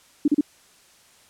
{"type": "tone bursts", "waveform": "sine", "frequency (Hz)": 293.7, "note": "D4", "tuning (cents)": 0, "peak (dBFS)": -14, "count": 3, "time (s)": [0.25, 0.41], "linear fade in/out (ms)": 5, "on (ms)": 30, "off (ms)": 35, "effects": ["white hiss -55 dBFS RMS until 1.29 s", "low-pass 10000 Hz 12 dB/octave"]}